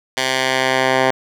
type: tone with band-pass filter sweep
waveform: 10% pulse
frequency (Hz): 130.81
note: C3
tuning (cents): 0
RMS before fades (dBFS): -17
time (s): 0.17-1.11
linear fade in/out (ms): 2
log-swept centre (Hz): 3500 to 1200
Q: 0.7
effects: none